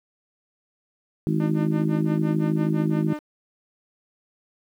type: harmonic tone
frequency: 52.9 Hz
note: G#1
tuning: 33 cents sharp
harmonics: 3 / 4 / 5 / 6 / 7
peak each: -23 / -26 / -35 / -26 / -32 dBFS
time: 1.27-3.13 s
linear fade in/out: 0 ms
type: tone with tremolo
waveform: sawtooth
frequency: 301.2 Hz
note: D4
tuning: 44 cents sharp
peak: -24 dBFS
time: 1.4-3.19 s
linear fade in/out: 0 ms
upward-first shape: sine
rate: 5.9 Hz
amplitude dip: 100%
effects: low-pass 2000 Hz 12 dB/octave + 9-bit